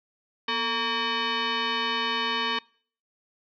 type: tone with frequency modulation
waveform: sine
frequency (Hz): 932.3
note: A#5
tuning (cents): 0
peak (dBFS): -24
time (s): 0.48-2.59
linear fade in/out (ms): 5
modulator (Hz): 690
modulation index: 4.4
effects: noise-tail reverb RT60 0.5 s tail -25 dB re dry